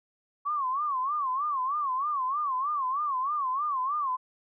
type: tone with vibrato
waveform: sine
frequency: 1108.7 Hz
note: C#6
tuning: in tune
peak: -26 dBFS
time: 0.45-4.17 s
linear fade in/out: 20 ms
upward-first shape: sine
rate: 3.2 Hz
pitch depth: 160 cents each way
effects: none